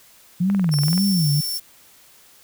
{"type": "tone with vibrato", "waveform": "sine", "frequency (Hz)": 169.3, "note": "E3", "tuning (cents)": 46, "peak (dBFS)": -16, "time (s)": [0.4, 1.41], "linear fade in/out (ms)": 10, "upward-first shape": "sine", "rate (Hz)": 1.9, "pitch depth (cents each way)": 290}
{"type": "click train", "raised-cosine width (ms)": 0.5, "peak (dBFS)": -18, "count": 11, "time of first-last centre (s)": [0.5, 0.978], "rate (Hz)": 20.9}
{"type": "tone", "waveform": "sawtooth", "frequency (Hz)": 5420, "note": "E8", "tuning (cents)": 47, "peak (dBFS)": -22, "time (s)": [0.71, 1.59], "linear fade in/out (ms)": 20}
{"type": "noise", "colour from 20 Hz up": "violet", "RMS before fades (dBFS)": -33, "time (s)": [0.81, 1.6], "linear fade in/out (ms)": 5}
{"effects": ["white hiss -51 dBFS RMS until 2.43 s"]}